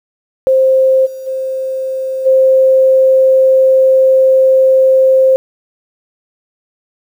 sine tone with level steps, 526 Hz, C5, 9 cents sharp, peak -6 / -23 / -15 / -5 dBFS, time 0.47-5.36 s, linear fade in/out 0 ms, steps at 1.05 / 1.26 / 2.25 s, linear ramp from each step 20 ms, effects 7-bit

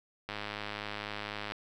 click train, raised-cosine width 0.3 ms, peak -21 dBFS, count 129, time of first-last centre 0.29-1.521 s, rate 104 Hz, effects 10-bit

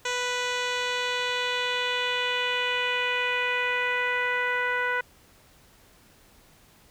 10% pulse tone with low-pass filter sweep, 493.9 Hz, B4, in tune, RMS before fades -27 dBFS, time 0.05-5.01 s, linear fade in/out 5 ms, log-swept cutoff 5700 to 1700 Hz, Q 2.3, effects pink hiss -57 dBFS RMS until 6.9 s

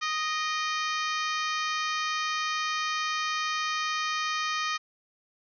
harmonic tone with a mistuned harmonic, 622.3 Hz, D#5, in tune, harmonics 2 / 3 / 4 / 5 / 6 / 7 / 8 / 9 / 10, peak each -30 / -34 / -36 / -38 / -40 / -41 / -42 / -43 / -44 dBFS, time 0.01-4.78 s, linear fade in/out 20 ms, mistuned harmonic 4, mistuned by -39 cents, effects none

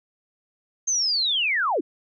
sine linear sweep, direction down, 6430 to 250 Hz, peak -20 dBFS, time 0.87-1.81 s, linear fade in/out 10 ms, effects none

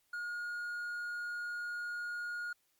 triangle tone, 1433 Hz, F6, 44 cents sharp, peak -35 dBFS, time 0.13-2.53 s, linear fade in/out 5 ms, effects white hiss -75 dBFS RMS until 2.79 s + MP3 96 kbps

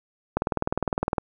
click train, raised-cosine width 1 ms, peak -9 dBFS, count 17, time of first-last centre 0.37-1.182 s, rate 19.7 Hz, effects none

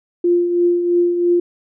sine tone with tremolo, 349.2 Hz, F4, in tune, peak -10 dBFS, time 0.24-1.4 s, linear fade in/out 5 ms, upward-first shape triangle, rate 3 Hz, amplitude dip 55%, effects none

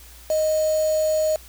sine tone with quantisation, 622.3 Hz, D#5, in tune, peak -18 dBFS, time 0.3-1.36 s, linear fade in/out 2 ms, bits 5, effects added 60 Hz sine -45 dBFS peak until 1.48 s + white hiss -47 dBFS RMS until 1.48 s

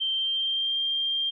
sine tone with pitch glide, 3136 to 3187 Hz, G7 to G7, 0 to +28 cents, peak -24 dBFS, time 0-1.31 s, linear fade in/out 20 ms, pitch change +28 cents, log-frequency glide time 0.13-0.78 s, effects none

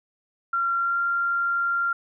sine tone with pitch glide, 1374 to 1386 Hz, F6 to F6, -29 to -14 cents, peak -21 dBFS, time 0.53-1.93 s, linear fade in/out 5 ms, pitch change +15 cents, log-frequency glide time 0.77-1 s, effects none

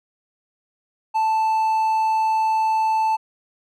triangle tone, 880 Hz, A5, in tune, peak -15 dBFS, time 1.14-3.17 s, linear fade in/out 20 ms, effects none

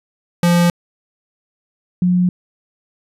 square / sine tone pair in turn, 173.4 / 179.62 Hz, F3 / F3, -12 / +49 cents, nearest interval minor second, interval 61 cents, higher second, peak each -11 dBFS, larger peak neither, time 0.43-0.7 / 2.02-2.29 s, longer neither, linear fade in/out 2 ms, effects resampled to 32000 Hz

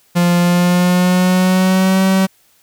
45% pulse tone with pitch glide, 174.61 to 190.41 Hz, F3 to F#3, 0 to +50 cents, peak -10 dBFS, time 0.15-2.27 s, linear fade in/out 20 ms, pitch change +150 cents, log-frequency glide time 0.4-2.03 s, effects white hiss -54 dBFS RMS until 2.62 s

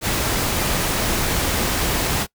pink noise, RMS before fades -21 dBFS, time 0.01-2.27 s, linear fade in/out 50 ms, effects noise-tail reverb RT60 0.1 s tail -22 dB re dry

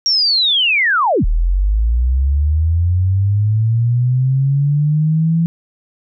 sine linear two-way sweep, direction down then up, 5640 to 37 to 167.9 Hz, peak -11 dBFS, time 0.06-5.46 s, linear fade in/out 0 ms, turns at 1.25 s, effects none

